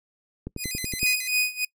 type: click train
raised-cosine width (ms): 3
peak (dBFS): -19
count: 7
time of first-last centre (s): 0.47-1.031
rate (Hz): 10.7
type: tone with vibrato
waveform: 10% pulse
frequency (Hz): 2245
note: C#7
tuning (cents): +21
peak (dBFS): -21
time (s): 0.57-1.33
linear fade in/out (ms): 50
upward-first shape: square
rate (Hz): 7.1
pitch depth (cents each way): 170
type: tone with tremolo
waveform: sawtooth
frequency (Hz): 2489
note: D#7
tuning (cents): 0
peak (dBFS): -16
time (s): 1.01-1.65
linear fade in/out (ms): 5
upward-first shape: sine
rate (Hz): 3.3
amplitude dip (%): 90
effects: noise-tail reverb RT60 0.1 s tail -24 dB re dry